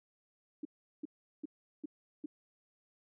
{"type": "tone bursts", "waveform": "sine", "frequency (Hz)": 299.1, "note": "D4", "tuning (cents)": 32, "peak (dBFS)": -37, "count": 5, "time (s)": [0.63, 2.26], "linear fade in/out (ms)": 5, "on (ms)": 22, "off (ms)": 380, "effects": []}